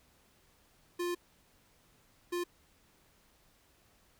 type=tone bursts at uneven times; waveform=square; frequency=350.9 Hz; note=F4; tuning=8 cents sharp; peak=-33 dBFS; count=2; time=0.99-1.15 / 2.32-2.44 s; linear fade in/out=10 ms; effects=pink hiss -67 dBFS RMS until 4.19 s